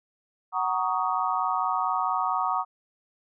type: chord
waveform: sine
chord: D# minor seventh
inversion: first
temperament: just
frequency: 746.7 / 933.4 / 1120.1 / 1244.5 Hz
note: F#5 / A#5 / C#6 / D#6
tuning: +16 / +2 / +18 / 0 cents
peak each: -29 dBFS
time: 0.52-2.65 s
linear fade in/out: 50 ms
effects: none